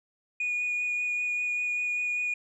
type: tone with vibrato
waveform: sine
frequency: 2455 Hz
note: D#7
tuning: 24 cents flat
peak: -25 dBFS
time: 0.4-2.34 s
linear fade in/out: 5 ms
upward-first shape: sine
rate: 5.1 Hz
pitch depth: 9 cents each way
effects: tanh soft clip ceiling -24 dBFS